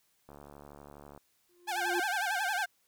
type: click train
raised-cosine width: 1 ms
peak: -36 dBFS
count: 65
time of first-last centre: 0.29-1.176 s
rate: 72.2 Hz
type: tone with exponential growth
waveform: triangle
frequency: 352 Hz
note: F4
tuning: 14 cents sharp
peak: -27 dBFS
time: 1.49-2 s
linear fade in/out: 5 ms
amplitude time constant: 110 ms
type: tone with vibrato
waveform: sawtooth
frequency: 784 Hz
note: G5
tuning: in tune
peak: -28 dBFS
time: 1.67-2.66 s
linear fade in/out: 20 ms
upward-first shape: sine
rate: 11 Hz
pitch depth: 180 cents each way
type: tone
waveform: sine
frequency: 1568 Hz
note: G6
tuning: in tune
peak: -33 dBFS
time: 1.77-2.66 s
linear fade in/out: 10 ms
effects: white hiss -72 dBFS RMS until 2.87 s